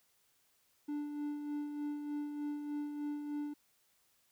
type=tone with tremolo; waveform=triangle; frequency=293.7 Hz; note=D4; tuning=in tune; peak=-33 dBFS; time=0.88-3.54 s; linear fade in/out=10 ms; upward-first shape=sine; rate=3.3 Hz; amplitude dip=45%; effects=white hiss -73 dBFS RMS until 4.31 s